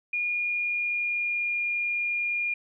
sine tone with pitch glide, 2432 to 2417 Hz, D#7 to D7, -40 to +49 cents, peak -25 dBFS, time 0.13-2.54 s, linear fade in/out 5 ms, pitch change -11 cents, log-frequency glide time 0.24-1.54 s, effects none

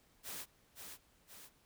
white noise with echo, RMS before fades -45 dBFS, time 0.23-0.46 s, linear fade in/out 50 ms, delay 520 ms, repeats 2, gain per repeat -5 dB, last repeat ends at 1.5 s, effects pink hiss -70 dBFS RMS until 1.65 s

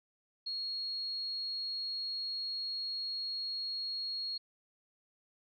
sine tone, 4300 Hz, C8, 47 cents sharp, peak -35 dBFS, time 0.46-4.38 s, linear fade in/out 10 ms, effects none

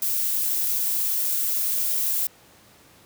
violet noise with high-pass filter sweep, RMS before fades -24 dBFS, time 0.02-2.27 s, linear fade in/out 2 ms, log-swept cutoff 360 to 590 Hz, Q 8.8, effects pink hiss -53 dBFS RMS until 3.05 s + high-pass 80 Hz 12 dB/octave

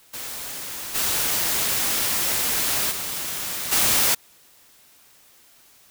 white noise with level steps, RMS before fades -33 / -23 / -29 / -19 dBFS, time 0.13-4.15 s, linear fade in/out 10 ms, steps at 0.94 / 2.9 / 3.71 s, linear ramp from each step 20 ms, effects white hiss -54 dBFS RMS until 5.9 s

